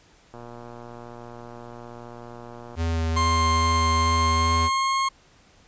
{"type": "click train", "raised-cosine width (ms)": 1, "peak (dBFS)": -27, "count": 288, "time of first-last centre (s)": [0.34, 2.752], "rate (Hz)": 119}
{"type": "tone with vibrato", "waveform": "square", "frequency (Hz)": 82, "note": "E2", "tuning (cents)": -9, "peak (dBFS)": -23, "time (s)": [2.76, 4.7], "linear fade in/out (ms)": 50, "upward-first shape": "sine", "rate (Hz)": 2.4, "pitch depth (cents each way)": 16}
{"type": "tone with pitch glide", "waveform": "40% pulse", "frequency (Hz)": [1057, 1077.3], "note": ["C6", "C#6"], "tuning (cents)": [17, -50], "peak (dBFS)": -20, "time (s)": [3.16, 5.09], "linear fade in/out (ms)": 10, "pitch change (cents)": 33, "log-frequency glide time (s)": [4.06, 4.96]}
{"effects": ["pink hiss -56 dBFS RMS until 5.67 s", "resampled to 16000 Hz"]}